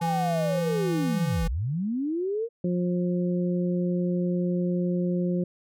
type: linear two-way sweep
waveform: sine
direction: down then up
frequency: 858 to 38 to 475.5 Hz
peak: -25 dBFS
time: 0-2.49 s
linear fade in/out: 50 ms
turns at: 1.46 s
type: tone with vibrato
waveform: square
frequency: 166.8 Hz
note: E3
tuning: 21 cents sharp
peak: -27 dBFS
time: 0.01-1.48 s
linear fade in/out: 10 ms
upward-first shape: sine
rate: 1.8 Hz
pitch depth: 19 cents each way
type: harmonic tone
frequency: 177.7 Hz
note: F3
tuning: 30 cents sharp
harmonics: 1 / 2 / 3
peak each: -24 / -30 / -34 dBFS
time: 2.64-5.44 s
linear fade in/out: 5 ms
effects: none